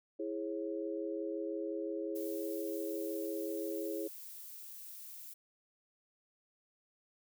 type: chord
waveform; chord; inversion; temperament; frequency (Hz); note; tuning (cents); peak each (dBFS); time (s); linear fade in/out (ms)
sine; C# minor; first; equal with one note detuned; 329.6 / 415.3 / 543.3; E4 / G#4 / C#5; 0 / 0 / -35; -39 / -40 / -42; 0.19-4.08; 10
type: noise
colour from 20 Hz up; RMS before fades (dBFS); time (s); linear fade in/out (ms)
violet; -49; 2.15-5.34; 10
effects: none